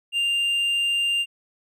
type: tone with hard clipping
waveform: sine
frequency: 2794 Hz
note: F7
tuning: in tune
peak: -21 dBFS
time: 0.12-1.26 s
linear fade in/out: 50 ms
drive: 3 dB
effects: none